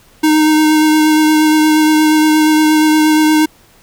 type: tone with vibrato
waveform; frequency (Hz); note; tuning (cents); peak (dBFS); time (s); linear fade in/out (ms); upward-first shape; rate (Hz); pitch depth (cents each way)
square; 309.1; D#4; -11; -8; 0.23-3.46; 10; triangle; 8.5; 17
effects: pink hiss -47 dBFS RMS until 3.82 s